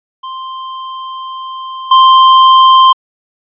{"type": "tone with level steps", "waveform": "square", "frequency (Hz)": 1046.5, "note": "C6", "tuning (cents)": 0, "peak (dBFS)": [-22, -3], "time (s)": [0.23, 2.93], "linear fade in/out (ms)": 10, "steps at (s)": 1.91, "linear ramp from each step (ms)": 5, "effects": ["resampled to 8000 Hz"]}